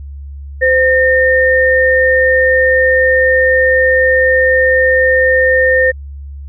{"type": "tone pair together", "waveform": "sine", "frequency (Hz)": [516, 1824], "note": ["C5", "A#6"], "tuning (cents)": [-24, -38], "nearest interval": "octave + minor seventh", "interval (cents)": 2186, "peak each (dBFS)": -10, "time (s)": [0.61, 5.92], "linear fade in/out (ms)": 20, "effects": ["added 70 Hz sine -25 dBFS peak until 6.48 s"]}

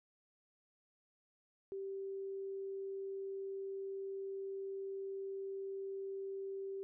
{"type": "tone", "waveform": "sine", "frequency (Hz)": 389.7, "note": "G4", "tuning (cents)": -10, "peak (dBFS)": -40, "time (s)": [1.72, 6.83], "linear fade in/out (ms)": 0, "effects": []}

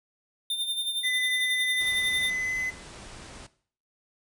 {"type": "tone with tremolo", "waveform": "square", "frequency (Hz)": 3605, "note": "A7", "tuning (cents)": 41, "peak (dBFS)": -26, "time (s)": [0.5, 2.3], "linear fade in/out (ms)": 2, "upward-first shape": "sine", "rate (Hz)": 11, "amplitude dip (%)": 60}
{"type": "tone with pitch glide", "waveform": "triangle", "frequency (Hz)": [2007, 2027], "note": ["B6", "B6"], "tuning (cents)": [27, 45], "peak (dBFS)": -25, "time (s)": [1.03, 2.71], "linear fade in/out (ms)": 20, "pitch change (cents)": 18, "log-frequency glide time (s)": [1.99, 2.59]}
{"type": "low-pass noise", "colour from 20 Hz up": "pink", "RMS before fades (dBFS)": -45, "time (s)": [1.8, 3.47], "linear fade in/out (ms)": 10, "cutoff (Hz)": 9900, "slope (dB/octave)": 96}
{"effects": ["noise-tail reverb RT60 0.5 s tail -17 dB re dry"]}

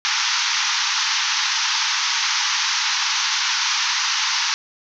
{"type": "band-pass noise", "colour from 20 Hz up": "white", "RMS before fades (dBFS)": -21, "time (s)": [0.05, 4.54], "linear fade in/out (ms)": 0, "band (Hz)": [840, 6300], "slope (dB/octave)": 96, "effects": []}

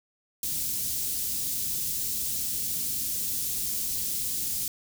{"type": "band-stop noise", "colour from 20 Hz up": "white", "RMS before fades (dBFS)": -30, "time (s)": [0.43, 4.68], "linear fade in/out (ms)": 2, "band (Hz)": [220, 5300], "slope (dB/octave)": 12, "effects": []}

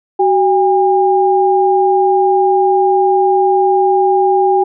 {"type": "tone pair together", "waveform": "sine", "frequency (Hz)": [377.7, 807], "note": ["F#4", "G#5"], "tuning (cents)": [36, -50], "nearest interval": "octave + minor second", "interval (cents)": 1314, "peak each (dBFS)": -11, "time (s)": [0.19, 4.64], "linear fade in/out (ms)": 10, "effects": []}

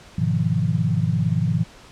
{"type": "chord", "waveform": "sine", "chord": "F half-diminished seventh", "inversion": "first", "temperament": "just", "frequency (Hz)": [104.77, 125.72, 157.15, 174.61], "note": ["Ab2", "Cb3", "Eb3", "F3"], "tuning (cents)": [16, 31, 18, 0], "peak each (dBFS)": [-24, -24, -22, -24], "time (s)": [0.18, 1.64], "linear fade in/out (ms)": 5, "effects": ["pink hiss -46 dBFS RMS until 1.91 s", "low-pass 7000 Hz 12 dB/octave"]}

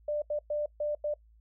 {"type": "tone bursts at uneven times", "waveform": "sine", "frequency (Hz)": 594, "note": "D5", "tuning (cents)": 20, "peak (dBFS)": -28, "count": 5, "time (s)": [[0.08, 0.22], [0.3, 0.39], [0.5, 0.66], [0.8, 0.95], [1.04, 1.14]], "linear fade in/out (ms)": 5, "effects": ["noise-tail reverb RT60 0.1 s tail -23 dB re dry", "added 55 Hz sine -57 dBFS peak until 1.4 s"]}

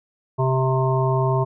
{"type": "harmonic tone with a mistuned harmonic", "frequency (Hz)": 130.81, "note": "C3", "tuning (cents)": 0, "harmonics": [1, 3, 5, 7, 8], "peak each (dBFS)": [-19, -24, -26, -27, -28], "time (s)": [0.38, 1.45], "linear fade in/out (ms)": 20, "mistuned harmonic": 8, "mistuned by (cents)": 24, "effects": []}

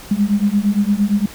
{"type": "beating tone pair", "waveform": "sine", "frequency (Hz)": [200, 208.7], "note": ["G3", "G#3"], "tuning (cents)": [35, 9], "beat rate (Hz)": 8.7, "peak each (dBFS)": -16, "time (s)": [0.11, 1.26], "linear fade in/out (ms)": 5, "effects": ["pink hiss -37 dBFS RMS until 1.34 s"]}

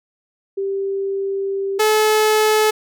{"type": "tone pair in turn", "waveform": ["sine", "sawtooth"], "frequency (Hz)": [392, 430.6], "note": ["G4", "A4"], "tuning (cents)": [0, -37], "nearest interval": "major second", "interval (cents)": 163, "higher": "second", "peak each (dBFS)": [-19, -9], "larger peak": "second", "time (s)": [[0.57, 1.79], [1.79, 2.71]], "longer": "first", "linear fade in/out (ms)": 10, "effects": []}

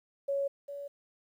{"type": "tone pair in turn", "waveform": "sine", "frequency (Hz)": [557, 567.1], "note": ["C#5", "C#5"], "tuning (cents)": [8, 39], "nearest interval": "unison", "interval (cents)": 31, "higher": "second", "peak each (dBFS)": [-28, -38], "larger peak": "first", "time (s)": [[0.28, 0.48], [0.68, 0.88]], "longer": "neither", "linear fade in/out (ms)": 10, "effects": ["11-bit"]}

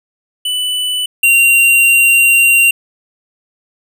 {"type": "tone pair in turn", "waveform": "square", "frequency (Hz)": [2984, 2764], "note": ["F#7", "F7"], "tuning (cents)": [14, -19], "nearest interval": "minor second", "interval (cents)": 133, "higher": "first", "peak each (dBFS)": [-15, -7], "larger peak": "second", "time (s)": [[0.45, 1.06], [1.23, 2.71]], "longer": "second", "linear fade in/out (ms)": 5, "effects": []}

